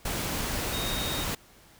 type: tone in noise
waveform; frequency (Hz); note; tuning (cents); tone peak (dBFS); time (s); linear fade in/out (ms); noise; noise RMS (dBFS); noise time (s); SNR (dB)
sine; 3729; A#7; 0; -34; 0.73-1.24; 5; pink; -31; 0.05-1.35; -6
effects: pink hiss -56 dBFS RMS until 1.79 s